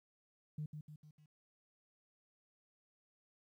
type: tone with echo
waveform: sine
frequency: 151.5 Hz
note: D#3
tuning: 46 cents flat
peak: -38 dBFS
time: 0.58-0.66 s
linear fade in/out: 5 ms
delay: 150 ms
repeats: 4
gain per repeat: -6 dB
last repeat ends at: 1.26 s
effects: tanh soft clip ceiling -34 dBFS + 13-bit